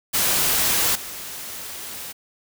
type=noise with level steps; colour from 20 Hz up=white; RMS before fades=-20 / -34 dBFS; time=0.13-2.13 s; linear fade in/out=20 ms; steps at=0.95 s; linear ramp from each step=5 ms; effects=none